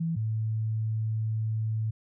sine tone pair in turn, 164.81 / 110 Hz, E3 / A2, 0 / 0 cents, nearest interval perfect fifth, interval 700 cents, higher first, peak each -26 dBFS, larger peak neither, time 0-0.16 / 0.16-1.91 s, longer second, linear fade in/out 10 ms, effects none

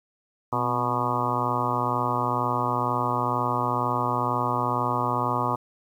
harmonic tone with a mistuned harmonic, 122.1 Hz, B2, 19 cents flat, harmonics 1 / 2 / 3 / 4 / 5 / 6 / 7 / 8 / 9 / 10, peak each -31 / -33 / -35 / -35 / -35 / -34 / -31 / -29 / -29 / -31 dBFS, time 0.52-5.56 s, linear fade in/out 10 ms, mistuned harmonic 2, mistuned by +59 cents, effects 9-bit

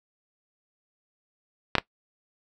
clicks, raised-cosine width 0.3 ms, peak -3 dBFS, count 2, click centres 1.753 / 1.783 s, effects noise-tail reverb RT60 0.1 s tail -20 dB re dry

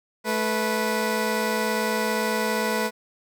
15% pulse tone pair together, 217.6 / 492.7 Hz, A3 / B4, -19 / -4 cents, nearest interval octave + major second, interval 1415 cents, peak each -19 dBFS, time 0.24-2.91 s, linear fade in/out 50 ms, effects none

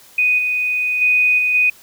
sine tone with level steps, 2489 Hz, D#7, in tune, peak -12 / -16 / -11 / -14 / -11 dBFS, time 0.18-1.7 s, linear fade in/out 5 ms, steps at 0.38 / 1.01 / 1.38 / 1.54 s, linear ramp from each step 10 ms, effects white hiss -46 dBFS RMS until 1.82 s

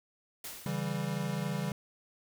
white noise with exponential decay, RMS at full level -40 dBFS, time 0.44-1.23 s, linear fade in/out 5 ms, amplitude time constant 170 ms
square chord, C# diminished, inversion none, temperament equal with one note detuned, 141.26 / 164.81 / 196 Hz, C#3 / E3 / G3, +33 / 0 / 0 cents, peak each -37 dBFS, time 0.66-1.72 s, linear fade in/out 2 ms
effects none

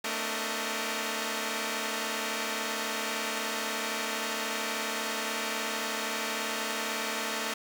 5% pulse tone cluster, 221.7 / 254.7 / 292.1 / 467.1 / 627 Hz, A3 / C4 / D4 / A#4 / D#5, +13 / -46 / -9 / +3 / +13 cents, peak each -23 / -31 / -27 / -27 / -26 dBFS, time 0.04-7.54 s, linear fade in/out 5 ms, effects none

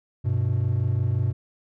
triangle tone pair together, 98 / 123.74 Hz, G2 / B2, 0 / +4 cents, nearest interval major third, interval 404 cents, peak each -21 dBFS, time 0.24-1.33 s, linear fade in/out 20 ms, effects tanh soft clip ceiling -12 dBFS

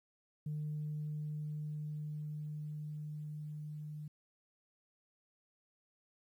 sine tone with level ramp, 151 Hz, D3, 48 cents sharp, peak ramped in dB -35 to -42 dBFS, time 0.46-4.08 s, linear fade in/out 5 ms, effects tanh soft clip ceiling -33 dBFS + 12-bit

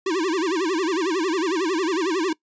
square tone with vibrato, 349.2 Hz, F4, in tune, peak -21 dBFS, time 0.06-2.33 s, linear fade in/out 5 ms, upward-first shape sine, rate 11 Hz, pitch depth 210 cents each way, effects noise-tail reverb RT60 0.1 s tail -22 dB re dry + resampled to 16000 Hz

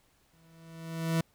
40% pulse tone with exponential growth, 163.8 Hz, E3, 11 cents flat, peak -23 dBFS, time 0.33-1.21 s, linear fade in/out 5 ms, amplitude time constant 190 ms, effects pink hiss -68 dBFS RMS until 1.34 s

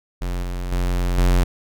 square tone with level steps, 44.62 Hz, F1, 38 cents sharp, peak -23 / -25 / -19 / -14 dBFS, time 0.21-1.44 s, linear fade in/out 10 ms, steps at 0.43 / 0.72 / 1.18 s, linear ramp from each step 2 ms, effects none

